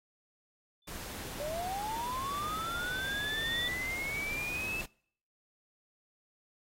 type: tone with exponential growth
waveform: sine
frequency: 3520 Hz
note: A7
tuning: in tune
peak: -31 dBFS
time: 0.82-3.68 s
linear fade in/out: 2 ms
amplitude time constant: 620 ms
type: noise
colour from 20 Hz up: pink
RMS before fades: -43 dBFS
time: 0.87-4.86 s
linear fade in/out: 10 ms
type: linear sweep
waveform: sine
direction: up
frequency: 571 to 2643 Hz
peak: -34 dBFS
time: 1.4-4.81 s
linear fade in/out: 0 ms
effects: noise-tail reverb RT60 0.6 s tail -25 dB re dry + AAC 48 kbps